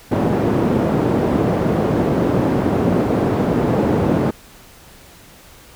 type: band-pass noise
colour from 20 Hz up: white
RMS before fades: -17 dBFS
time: 0.11-4.31 s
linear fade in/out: 10 ms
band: 110 to 380 Hz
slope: 12 dB/octave
effects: pink hiss -44 dBFS RMS until 5.75 s